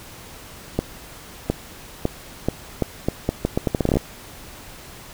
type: accelerating click train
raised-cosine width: 2 ms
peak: -5 dBFS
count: 18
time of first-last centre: 0.79-3.97 s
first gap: 710 ms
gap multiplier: 0.78
effects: pink hiss -41 dBFS RMS until 5.13 s